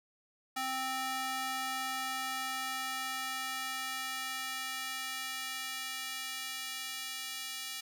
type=tone with high-pass filter sweep; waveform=square; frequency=261.6 Hz; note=C4; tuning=in tune; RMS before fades=-38 dBFS; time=0.56-7.81 s; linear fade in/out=10 ms; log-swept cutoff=820 to 2900 Hz; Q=0.91; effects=none